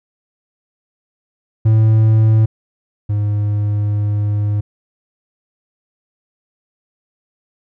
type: tone pair in turn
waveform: triangle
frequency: 110 / 103.83 Hz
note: A2 / G#2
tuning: 0 / 0 cents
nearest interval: minor second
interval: 100 cents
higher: first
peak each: -6 / -12 dBFS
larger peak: first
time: 1.65-2.46 / 3.09-4.61 s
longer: second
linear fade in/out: 10 ms
effects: none

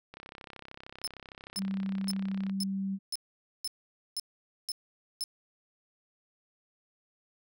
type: click train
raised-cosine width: 0.3 ms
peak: -29 dBFS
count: 79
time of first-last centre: 0.14-2.496 s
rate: 33.1 Hz
type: tone bursts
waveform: sawtooth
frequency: 5240 Hz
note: E8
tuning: 11 cents flat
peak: -29 dBFS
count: 9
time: 1.04-5.239 s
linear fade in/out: 0 ms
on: 31 ms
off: 490 ms
type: tone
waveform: sine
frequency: 194.2 Hz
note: G3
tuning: 16 cents flat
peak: -30 dBFS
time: 1.56-2.99 s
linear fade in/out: 50 ms
effects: none

